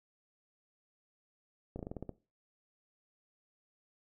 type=slowing click train; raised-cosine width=2 ms; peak=-27 dBFS; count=8; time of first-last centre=1.76-2.093 s; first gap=32 ms; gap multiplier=1.13; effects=noise-tail reverb RT60 0.3 s tail -18 dB re dry